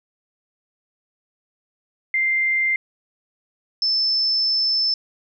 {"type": "tone pair in turn", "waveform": "sine", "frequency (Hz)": [2093, 5274], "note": ["C7", "E8"], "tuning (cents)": [0, 0], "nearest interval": "octave + major third", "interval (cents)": 1600, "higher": "second", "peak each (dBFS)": -17, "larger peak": "neither", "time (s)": [[2.14, 2.76], [3.82, 4.94]], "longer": "second", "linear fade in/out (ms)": 2, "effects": []}